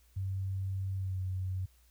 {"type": "tone with pitch glide", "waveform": "sine", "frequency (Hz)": [96, 93.32], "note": ["G2", "F#2"], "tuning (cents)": [-36, 15], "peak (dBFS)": -32, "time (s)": [0.16, 1.66], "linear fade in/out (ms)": 10, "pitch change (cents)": -49, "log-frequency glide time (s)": [0.97, 1.19], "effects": ["added 60 Hz sine -62 dBFS peak until 1.9 s", "white hiss -69 dBFS RMS until 1.9 s"]}